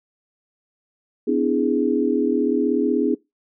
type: chord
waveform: sine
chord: E dominant seventh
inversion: second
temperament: equal with one note detuned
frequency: 253 / 293.7 / 329.6 / 415.3 Hz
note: B3 / D4 / E4 / G#4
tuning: +42 / 0 / 0 / 0 cents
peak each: -22 / -22 / -24 / -22 dBFS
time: 1.27-3.15 s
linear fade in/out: 10 ms
effects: noise-tail reverb RT60 0.2 s tail -22 dB re dry